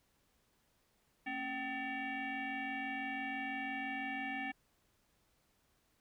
sine tone with frequency modulation, 1273 Hz, D#6, 39 cents sharp, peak -37 dBFS, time 1.26-4.52 s, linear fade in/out 10 ms, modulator 500 Hz, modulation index 2.5, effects pink hiss -75 dBFS RMS until 6 s

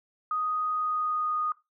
sine tone with pitch glide, 1246 to 1235.3 Hz, D#6 to D#6, +2 to -13 cents, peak -26 dBFS, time 0.31-1.52 s, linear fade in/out 2 ms, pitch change -15 cents, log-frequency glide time 0.72-1.34 s, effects noise-tail reverb RT60 0.2 s tail -17 dB re dry

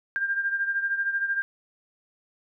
sine beating tone pair, 1595 / 1608 Hz, G6 / G6, +30 / +44 cents, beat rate 13 Hz, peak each -25 / -31 dBFS, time 0.16-1.42 s, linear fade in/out 0 ms, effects none

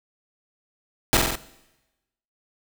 pink noise with echo, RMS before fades -17 dBFS, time 1.13-1.17 s, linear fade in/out 0 ms, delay 46 ms, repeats 4, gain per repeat -3 dB, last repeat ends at 1.354 s, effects noise-tail reverb RT60 1.0 s tail -18 dB re dry

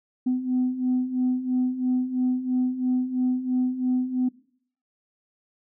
sine beating tone pair, 251.1 / 254.1 Hz, B3 / B3, +29 / +49 cents, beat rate 3 Hz, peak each -27 / -22 dBFS, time 0.26-4.29 s, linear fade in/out 10 ms, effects noise-tail reverb RT60 0.6 s tail -21 dB re dry + tanh soft clip ceiling -16 dBFS

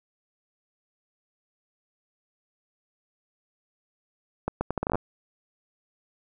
accelerating click train, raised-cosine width 1 ms, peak -12 dBFS, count 11, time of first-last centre 4.48-4.955 s, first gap 130 ms, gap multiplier 0.74, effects none

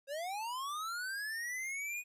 square linear sweep, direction up, 532 to 2489 Hz, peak -38 dBFS, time 0.07-2.04 s, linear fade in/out 50 ms, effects resampled to 32000 Hz + 13-bit

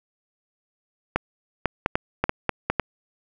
clicks, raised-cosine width 0.5 ms, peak -5 dBFS, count 9, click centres 1.16 / 1.657 / 1.861 / 1.955 / 2.24 / 2.294 / 2.493 / 2.7 / 2.797 s, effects none

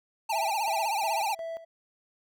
square tone with vibrato, 845 Hz, G#5, 30 cents sharp, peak -27 dBFS, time 0.29-1.35 s, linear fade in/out 10 ms, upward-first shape triangle, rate 16 Hz, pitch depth 170 cents each way
triangle tone with tremolo, 659.3 Hz, E5, in tune, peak -31 dBFS, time 0.32-1.65 s, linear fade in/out 10 ms, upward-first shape square, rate 2.8 Hz, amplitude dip 75%
effects none

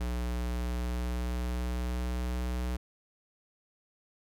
square tone with pitch glide, 60.3 to 61.6 Hz, B1 to B1, -41 to -4 cents, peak -31 dBFS, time 0-2.77 s, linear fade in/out 10 ms, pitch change +37 cents, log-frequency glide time 0.24-2.49 s, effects none

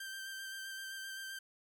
sawtooth tone with vibrato, 1568 Hz, G6, in tune, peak -39 dBFS, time 0-1.39 s, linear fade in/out 5 ms, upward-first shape square, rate 7.7 Hz, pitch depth 14 cents each way, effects none

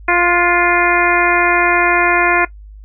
harmonic tone with a mistuned harmonic, 349.2 Hz, F4, in tune, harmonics 1 / 2 / 3 / 4 / 5 / 6 / 7, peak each -18 / -18 / -18 / -18 / -18 / -18 / -18 dBFS, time 0.08-2.45 s, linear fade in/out 5 ms, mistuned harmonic 4, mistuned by +27 cents, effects noise-tail reverb RT60 0.1 s tail -18 dB re dry + added 51 Hz sine -33 dBFS peak until 2.84 s

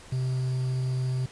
triangle tone with quantisation, 128.7 Hz, C3, 28 cents flat, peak -23 dBFS, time 0.12-1.26 s, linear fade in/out 5 ms, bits 8, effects pink hiss -49 dBFS RMS until 1.31 s + resampled to 22050 Hz

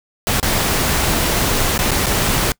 pink noise with dropouts, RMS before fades -17 dBFS, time 0.27-2.52 s, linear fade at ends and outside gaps 1 ms, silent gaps 0.4-0.428 / 1.778-1.79 / 1.909-1.915 / 2.061-2.066 s, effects noise-tail reverb RT60 0.1 s tail -24 dB re dry

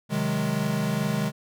square chord, Ab dominant seventh, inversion first, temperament equal, 130.81 / 155.56 / 185 / 207.7 Hz, C3 / Eb3 / Gb3 / Ab3, 0 / 0 / 0 / 0 cents, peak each -32 / -29 / -34 / -28 dBFS, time 0.09-1.32 s, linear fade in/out 50 ms, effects none

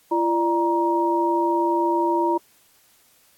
sine tone cluster, 340.7 / 593 / 942 Hz, F4 / D5 / A#5, -43 / +17 / +18 cents, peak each -21 / -28 / -21 dBFS, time 0.11-2.38 s, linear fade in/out 10 ms, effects white hiss -58 dBFS RMS until 3.37 s + AAC 64 kbps

